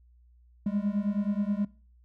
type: beating tone pair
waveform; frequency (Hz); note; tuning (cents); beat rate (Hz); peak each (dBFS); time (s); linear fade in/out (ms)
triangle; 200 / 209.4; G3 / G#3; +35 / +15; 9.4; -27; 0.66-1.65; 5
effects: noise-tail reverb RT60 0.4 s tail -21 dB re dry + added 60 Hz sine -56 dBFS peak until 2.04 s